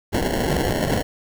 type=noise with sample-and-hold; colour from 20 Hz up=white; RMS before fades=-21 dBFS; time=0.12-1.03 s; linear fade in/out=20 ms; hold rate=1225 Hz; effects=none